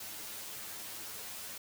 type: noise with comb filter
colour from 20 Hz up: white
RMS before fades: -44 dBFS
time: 0-1.58 s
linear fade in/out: 5 ms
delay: 9.3 ms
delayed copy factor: +0.85
effects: none